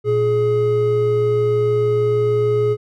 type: tone pair together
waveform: triangle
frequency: 118 / 420.5 Hz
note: A#2 / G#4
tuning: +22 / +22 cents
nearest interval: octave + minor seventh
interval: 2200 cents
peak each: -19 / -13 dBFS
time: 0.04-2.77 s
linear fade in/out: 50 ms
effects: none